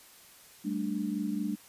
sine chord, G suspended second, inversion none, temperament just, 196 / 220.5 / 294 Hz, G3 / A3 / D4, 0 / +4 / +2 cents, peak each -34 dBFS, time 0.64-1.56 s, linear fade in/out 20 ms, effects white hiss -55 dBFS RMS until 1.68 s + resampled to 32000 Hz

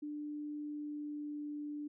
sine tone with pitch glide, 296.8 to 295.1 Hz, D4 to D4, +18 to +8 cents, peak -39 dBFS, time 0.02-1.88 s, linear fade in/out 10 ms, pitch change -10 cents, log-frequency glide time 0.57-1.48 s, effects none

